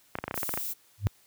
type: clicks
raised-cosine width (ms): 0.5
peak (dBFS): -16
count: 11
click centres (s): 0.154 / 0.187 / 0.24 / 0.28 / 0.311 / 0.342 / 0.377 / 0.431 / 0.492 / 0.539 / 0.575
type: noise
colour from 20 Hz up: violet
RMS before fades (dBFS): -34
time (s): 0.34-0.74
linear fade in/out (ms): 20
type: tone with exponential growth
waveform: sine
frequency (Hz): 101.6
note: G#2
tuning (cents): -38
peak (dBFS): -17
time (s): 0.98-1.07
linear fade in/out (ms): 0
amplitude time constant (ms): 19
effects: white hiss -62 dBFS RMS until 1.26 s + high-pass 60 Hz 12 dB/octave